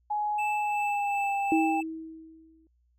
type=tone with pitch glide; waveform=sine; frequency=838 to 799.2 Hz; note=G#5 to G5; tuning=+15 to +33 cents; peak=-26 dBFS; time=0.1-1.81 s; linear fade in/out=10 ms; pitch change=-82 cents; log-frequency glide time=0.57-1.3 s
type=tone with tremolo; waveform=triangle; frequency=2637 Hz; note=E7; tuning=in tune; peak=-30 dBFS; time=0.38-1.83 s; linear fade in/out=10 ms; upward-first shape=sine; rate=2.7 Hz; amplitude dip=40%
type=tone with exponential decay; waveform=sine; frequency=321.6 Hz; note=E4; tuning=43 cents flat; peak=-20 dBFS; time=1.52-2.67 s; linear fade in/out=1 ms; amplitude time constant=250 ms
effects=added 60 Hz sine -65 dBFS peak until 2.98 s